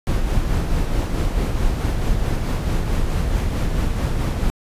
brown noise with tremolo, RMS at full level -18 dBFS, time 0.07-4.5 s, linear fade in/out 0 ms, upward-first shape sine, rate 4.6 Hz, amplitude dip 35%, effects resampled to 32000 Hz

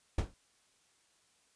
brown noise with exponential decay, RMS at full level -25 dBFS, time 0.18-0.34 s, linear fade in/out 5 ms, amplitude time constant 33 ms, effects white hiss -70 dBFS RMS until 1.55 s + resampled to 22050 Hz

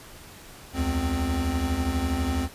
square tone cluster, 70.8 / 82.9 / 261.7 Hz, C#2 / E2 / C4, +37 / +10 / 0 cents, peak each -29 dBFS, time 0.73-2.49 s, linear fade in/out 50 ms, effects pink hiss -46 dBFS RMS until 2.54 s + resampled to 32000 Hz

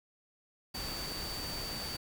sine tone in noise, 4593 Hz, D8, 39 cents flat, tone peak -40 dBFS, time 0.74-1.97 s, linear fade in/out 10 ms, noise pink, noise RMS -41 dBFS, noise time 0.74-1.97 s, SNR -2 dB, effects none

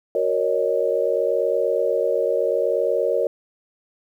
sine chord, D# minor seventh, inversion first, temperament equal with one note detuned, 370 / 466.2 / 554.4 / 615.1 Hz, F#4 / A#4 / C#5 / D#5, 0 / 0 / 0 / -20 cents, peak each -27 / -22 / -22 / -25 dBFS, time 0.15-3.27 s, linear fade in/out 2 ms, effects 9-bit

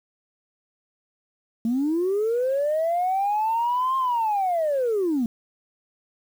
sine linear two-way sweep, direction up then down, 220.3 to 1066 to 220.3 Hz, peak -19 dBFS, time 1.65-5.26 s, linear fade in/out 2 ms, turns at 3.97 s, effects tanh soft clip ceiling -17 dBFS + 8-bit

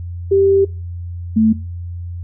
sine tone pair in turn, 392 / 220 Hz, G4 / A3, 0 / 0 cents, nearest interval minor seventh, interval 1000 cents, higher first, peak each -9 dBFS, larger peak neither, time 0.31-0.65 / 1.36-1.53 s, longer first, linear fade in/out 10 ms, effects noise-tail reverb RT60 0.3 s tail -21 dB re dry + added 87 Hz sine -24 dBFS peak until 2.23 s

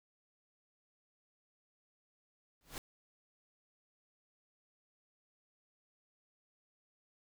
pink noise with exponential growth, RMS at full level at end -39 dBFS, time 2.61-2.78 s, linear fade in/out 1 ms, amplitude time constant 36 ms, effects none

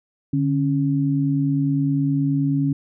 sine tone pair together, 146.1 / 275.8 Hz, D3 / C#4, -9 / -9 cents, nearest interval major seventh, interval 1100 cents, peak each -20 dBFS, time 0.33-2.73 s, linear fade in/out 5 ms, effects none

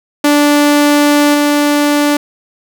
sawtooth tone with level steps, 292.2 Hz, D4, 9 cents flat, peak -3 / -5 dBFS, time 0.24-2.17 s, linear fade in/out 5 ms, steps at 1.34 s, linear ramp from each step 5 ms, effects none

